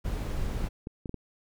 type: noise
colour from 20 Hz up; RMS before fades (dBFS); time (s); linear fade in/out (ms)
brown; -31; 0.04-0.69; 20
type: clicks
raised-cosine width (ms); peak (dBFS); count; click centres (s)
3; -23; 6; 0.548 / 0.642 / 0.871 / 1.058 / 1.094 / 1.143
effects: none